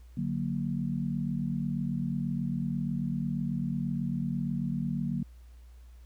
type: chord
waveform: sine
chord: D augmented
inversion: none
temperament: equal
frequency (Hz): 146.83 / 185 / 233.1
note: D3 / F#3 / A#3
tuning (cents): 0 / 0 / 0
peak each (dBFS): -33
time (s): 0.17-5.23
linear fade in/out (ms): 5
effects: added 60 Hz sine -48 dBFS peak until 6.05 s + pink hiss -67 dBFS RMS until 6.05 s